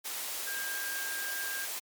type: tone in noise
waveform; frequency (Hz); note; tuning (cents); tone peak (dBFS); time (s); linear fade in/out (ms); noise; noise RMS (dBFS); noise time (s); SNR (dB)
sine; 1604; G6; +39; -36; 0.46-1.66; 20; white; -37; 0.04-1.8; -2
effects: high-pass 400 Hz 12 dB/octave + MP3 96 kbps